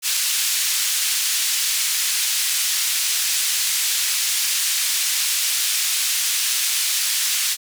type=band-pass noise; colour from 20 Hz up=white; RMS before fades=-21 dBFS; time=0.02-7.57 s; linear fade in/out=50 ms; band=2400 to 9600 Hz; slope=12 dB/octave; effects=none